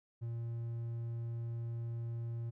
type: tone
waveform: triangle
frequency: 116.54 Hz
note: A#2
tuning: in tune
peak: -35 dBFS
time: 0.21-2.51 s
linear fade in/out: 20 ms
effects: none